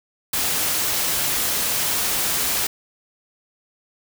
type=noise; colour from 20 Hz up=white; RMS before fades=-22 dBFS; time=0.33-2.67 s; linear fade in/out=5 ms; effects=none